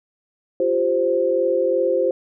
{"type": "chord", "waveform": "sine", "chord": "F suspended second", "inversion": "none", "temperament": "equal", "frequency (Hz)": [349.2, 392, 523.3], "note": ["F4", "G4", "C5"], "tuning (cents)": [0, 0, 0], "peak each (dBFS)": [-23, -23, -18], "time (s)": [0.6, 2.11], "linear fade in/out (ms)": 2, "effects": []}